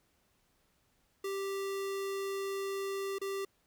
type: tone with dropouts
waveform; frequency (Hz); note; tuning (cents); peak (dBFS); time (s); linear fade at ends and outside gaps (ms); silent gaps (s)
square; 392; G4; 0; -35; 1.24-3.45; 5; 3.185-3.214
effects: pink hiss -73 dBFS RMS until 3.66 s